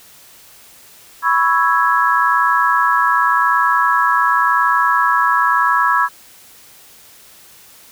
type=chord; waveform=sine; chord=C# minor seventh; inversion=third; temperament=equal; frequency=987.8 / 1108.7 / 1318.5 / 1661.2 Hz; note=B5 / C#6 / E6 / G#6; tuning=0 / 0 / 0 / 0 cents; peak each=-17 dBFS; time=1.22-6.09 s; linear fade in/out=50 ms; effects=white hiss -44 dBFS RMS until 7.91 s